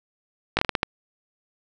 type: slowing click train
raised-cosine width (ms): 0.3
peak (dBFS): -4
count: 7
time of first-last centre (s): 0.57-0.831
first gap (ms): 19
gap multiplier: 1.33
effects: none